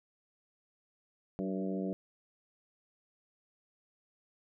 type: harmonic tone with a mistuned harmonic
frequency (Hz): 95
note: F#2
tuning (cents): +46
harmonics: 2 / 3 / 4 / 5 / 6 / 7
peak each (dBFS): -35 / -39 / -41 / -43 / -45 / -46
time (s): 1.39-1.93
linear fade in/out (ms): 0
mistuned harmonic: 3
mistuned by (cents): +41
effects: none